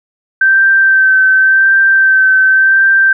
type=tone with vibrato; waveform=sine; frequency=1554 Hz; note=G6; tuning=16 cents flat; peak=-5 dBFS; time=0.41-3.13 s; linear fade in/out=5 ms; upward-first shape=sine; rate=0.9 Hz; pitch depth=20 cents each way; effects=none

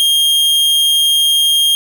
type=tone; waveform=45% pulse; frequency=3226 Hz; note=G7; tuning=49 cents sharp; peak=-9 dBFS; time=0-1.75 s; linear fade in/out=0 ms; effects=none

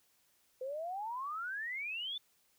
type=exponential sweep; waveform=sine; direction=up; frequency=502 to 3566 Hz; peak=-37 dBFS; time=0.61-2.18 s; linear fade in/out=5 ms; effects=white hiss -72 dBFS RMS until 2.58 s

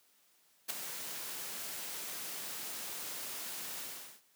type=noise with ADSR envelope; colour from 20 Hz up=white; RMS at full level=-33 dBFS; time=0.68-4.22 s; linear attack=24 ms; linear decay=4 ms; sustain=-9 dB; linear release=410 ms; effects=white hiss -69 dBFS RMS until 4.35 s + high-pass 150 Hz 12 dB/octave

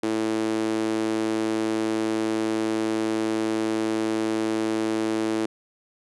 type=tone with high-pass filter; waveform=sawtooth; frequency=110 Hz; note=A2; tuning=in tune; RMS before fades=-25 dBFS; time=0.03-5.46 s; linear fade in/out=5 ms; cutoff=320 Hz; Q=3.5; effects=resampled to 24000 Hz

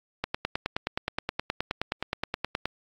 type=click train; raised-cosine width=0.3 ms; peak=-11 dBFS; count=24; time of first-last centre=0.24-2.656 s; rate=9.52 Hz; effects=AAC 48 kbps

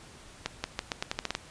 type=accelerating click train; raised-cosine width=0.2 ms; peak=-12 dBFS; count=10; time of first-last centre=0.46-1.351 s; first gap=180 ms; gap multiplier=0.84; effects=pink hiss -51 dBFS RMS until 1.5 s + resampled to 22050 Hz

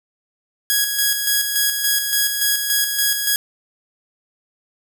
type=tone with tremolo; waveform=5% pulse; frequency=1659 Hz; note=G#6; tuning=2 cents flat; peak=-4 dBFS; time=0.7-3.36 s; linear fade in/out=0 ms; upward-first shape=square; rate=3.5 Hz; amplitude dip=45%; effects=none

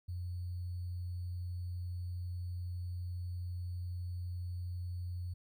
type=tone with sample-and-hold; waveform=sine; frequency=88.8 Hz; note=F2; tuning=29 cents sharp; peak=-37 dBFS; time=0.08-5.34 s; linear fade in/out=10 ms; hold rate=4410 Hz; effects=none

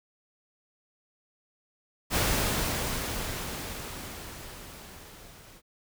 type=noise with level ramp; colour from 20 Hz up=pink; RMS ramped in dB=-25 to -52 dBFS; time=2.1-5.62 s; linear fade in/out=50 ms; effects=none

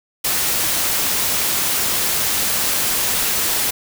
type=noise; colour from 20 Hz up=white; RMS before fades=-19 dBFS; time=0.24-3.71 s; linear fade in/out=10 ms; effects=none

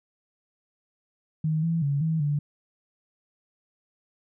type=tone with pitch steps; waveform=sine; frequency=156.7 / 165.6 / 141.6 / 160.5 / 146 Hz; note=D#3 / E3 / C#3 / E3 / D3; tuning=+13 / +8 / +37 / -46 / -10 cents; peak=-22 dBFS; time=1.44-2.39 s; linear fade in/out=5 ms; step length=190 ms; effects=none

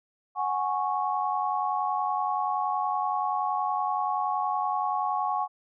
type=chord; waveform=sine; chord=F# suspended second; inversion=none; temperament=equal with one note detuned; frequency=740 / 830.6 / 1103.6 Hz; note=F#5 / G#5 / C#6; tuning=0 / 0 / -8 cents; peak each=-30 / -29 / -29 dBFS; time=0.35-5.48 s; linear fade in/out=50 ms; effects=none

